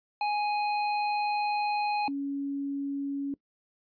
square / sine tone pair in turn, 832 / 279.5 Hz, G#5 / C#4, +3 / +14 cents, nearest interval octave + perfect fifth, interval 1889 cents, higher first, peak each -27 / -29 dBFS, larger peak first, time 0.21-2.08 / 2.08-3.34 s, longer first, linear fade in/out 2 ms, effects noise-tail reverb RT60 0.1 s tail -21 dB re dry + resampled to 11025 Hz

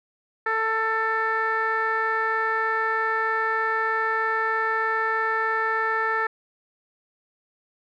15% pulse tone with low-pass filter, 444.2 Hz, A4, 16 cents sharp, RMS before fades -24 dBFS, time 0.46-6.27 s, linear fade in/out 5 ms, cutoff 1700 Hz, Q 3.6, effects none

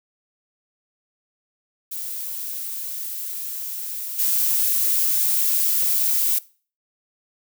violet noise with level steps, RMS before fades -30 / -20 dBFS, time 1.91-6.39 s, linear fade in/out 10 ms, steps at 4.18 s, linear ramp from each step 20 ms, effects noise-tail reverb RT60 0.4 s tail -21 dB re dry

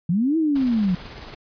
sine linear two-way sweep, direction up then down, 157.4 to 329.6 to 173.3 Hz, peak -17 dBFS, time 0.09-0.95 s, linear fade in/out 5 ms, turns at 0.37 s
pink noise with tremolo, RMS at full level -37 dBFS, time 0.55-1.35 s, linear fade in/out 10 ms, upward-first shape sine, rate 18 Hz, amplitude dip 35%
effects resampled to 11025 Hz

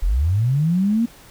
sine linear sweep, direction up, 34.65 to 238.6 Hz, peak -15 dBFS, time 0.02-1.06 s, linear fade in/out 10 ms, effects pink hiss -46 dBFS RMS until 1.3 s

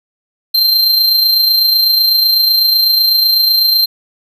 square tone with amplitude modulation, 4148 Hz, C8, 16 cents flat, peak -7 dBFS, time 0.54-3.86 s, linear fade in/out 10 ms, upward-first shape sine, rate 28 Hz, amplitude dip 40%, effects none

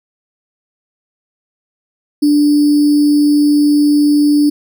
sine tone with sample-and-hold, 293.7 Hz, D4, in tune, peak -7 dBFS, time 2.22-4.5 s, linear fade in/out 10 ms, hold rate 4900 Hz, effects none

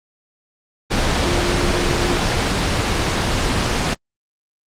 sine tone in noise, 350.9 Hz, F4, 8 cents sharp, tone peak -24 dBFS, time 1.24-2.18 s, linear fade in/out 20 ms, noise pink, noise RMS -17 dBFS, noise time 0.9-3.95 s, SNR -10 dB, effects low-pass 6000 Hz 12 dB/octave + Opus 24 kbps

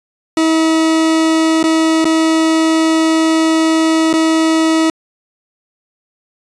40% pulse tone with dropouts, 321.3 Hz, E4, 44 cents flat, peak -9 dBFS, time 0.37-4.9 s, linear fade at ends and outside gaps 2 ms, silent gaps 1.629-1.639 / 2.045-2.053 / 4.13-4.137 s, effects resampled to 22050 Hz

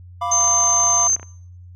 triangle chord, B diminished, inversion second, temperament equal, 698.5 / 987.8 / 1174.7 Hz, F5 / B5 / D6, 0 / 0 / 0 cents, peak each -23 dBFS, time 0.21-1.08 s, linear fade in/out 10 ms
sine tone, 6272 Hz, G8, in tune, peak -14 dBFS, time 0.31-1.16 s, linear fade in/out 10 ms
click train, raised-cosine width 0.5 ms, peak -23 dBFS, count 26, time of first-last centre 0.41-1.23 s, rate 30.5 Hz
effects noise-tail reverb RT60 0.7 s tail -25 dB re dry + added 89 Hz sine -38 dBFS peak until 1.75 s

